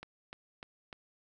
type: click train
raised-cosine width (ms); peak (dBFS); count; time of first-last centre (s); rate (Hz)
0.3; -28; 4; 0.03-0.928; 3.34
effects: none